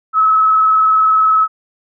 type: tone with vibrato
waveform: sine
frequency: 1292 Hz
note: E6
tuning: 35 cents flat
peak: -8 dBFS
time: 0.13-1.48 s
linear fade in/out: 50 ms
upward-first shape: triangle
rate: 20 Hz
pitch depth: 34 cents each way
effects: none